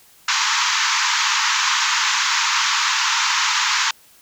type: band-pass noise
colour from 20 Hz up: pink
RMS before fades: -19 dBFS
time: 0.28-3.91 s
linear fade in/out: 5 ms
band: 890 to 7100 Hz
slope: 96 dB/octave
effects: white hiss -51 dBFS RMS until 4.21 s